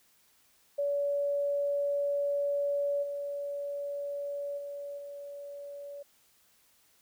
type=tone with level steps; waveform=sine; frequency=570 Hz; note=C#5; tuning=48 cents sharp; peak=-27 / -33 / -37 / -40 dBFS; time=0.78-6.03 s; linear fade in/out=10 ms; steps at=3.02 / 4.57 / 4.97 s; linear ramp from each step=20 ms; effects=white hiss -66 dBFS RMS until 7.01 s